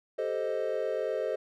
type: chord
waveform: triangle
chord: A half-diminished seventh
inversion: third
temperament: equal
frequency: 392 / 440 / 523.3 / 622.3 Hz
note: G4 / A4 / C5 / Eb5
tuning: 0 / 0 / 0 / 0 cents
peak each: -35 / -32 / -31 / -32 dBFS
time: 0.18-1.36 s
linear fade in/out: 10 ms
effects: none